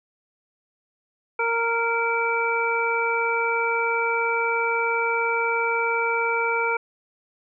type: harmonic tone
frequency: 463 Hz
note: A#4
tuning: 12 cents flat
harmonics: 1 / 2 / 3 / 5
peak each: -26 / -26 / -26 / -26 dBFS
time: 1.39-6.77 s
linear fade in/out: 5 ms
effects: none